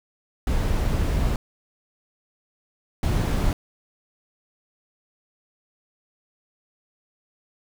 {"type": "noise bursts at uneven times", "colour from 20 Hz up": "brown", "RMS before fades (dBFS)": -22, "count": 2, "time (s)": [[0.47, 1.36], [3.03, 3.53]], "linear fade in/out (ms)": 2, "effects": []}